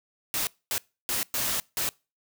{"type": "noise bursts at uneven times", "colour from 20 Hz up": "white", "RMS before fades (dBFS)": -28, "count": 5, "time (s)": [[0.34, 0.47], [0.71, 0.78], [1.09, 1.23], [1.34, 1.6], [1.77, 1.89]], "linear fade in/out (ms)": 0, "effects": ["noise-tail reverb RT60 0.3 s tail -25 dB re dry"]}